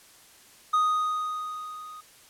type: tone with level ramp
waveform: triangle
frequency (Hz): 1244.5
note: D#6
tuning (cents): 0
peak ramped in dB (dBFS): -17 to -39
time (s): 0.73-2.01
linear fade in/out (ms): 10
effects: white hiss -54 dBFS RMS until 2.29 s + low-pass 12000 Hz 12 dB/octave